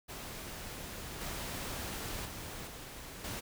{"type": "noise with level steps", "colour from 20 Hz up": "pink", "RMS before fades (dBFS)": [-44, -40, -44, -47, -40], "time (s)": [0.08, 3.41], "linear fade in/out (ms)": 20, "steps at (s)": [1.21, 2.25, 2.67, 3.24], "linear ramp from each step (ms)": 5, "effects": []}